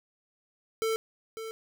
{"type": "tone with echo", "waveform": "square", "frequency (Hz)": 445.5, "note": "A4", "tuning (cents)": 22, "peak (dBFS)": -27, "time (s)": [0.82, 0.96], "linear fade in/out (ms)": 0, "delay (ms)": 550, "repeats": 1, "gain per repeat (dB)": -10, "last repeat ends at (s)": 1.51, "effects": []}